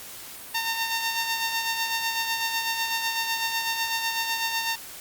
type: tone with tremolo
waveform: 10% pulse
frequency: 911 Hz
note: A#5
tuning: 40 cents flat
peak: -15 dBFS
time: 0.54-4.76 s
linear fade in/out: 10 ms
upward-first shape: sine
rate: 8 Hz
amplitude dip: 45%
effects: white hiss -41 dBFS RMS until 5 s + Opus 48 kbps